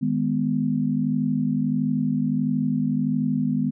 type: chord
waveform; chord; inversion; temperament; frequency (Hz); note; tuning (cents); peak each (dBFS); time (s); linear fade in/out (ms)
sine; G# minor; second; just; 155.74 / 207.7 / 249.2; D#3 / G#3 / B3; +2 / 0 / +16; -26 / -25 / -23; 0.01-3.71; 20
effects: none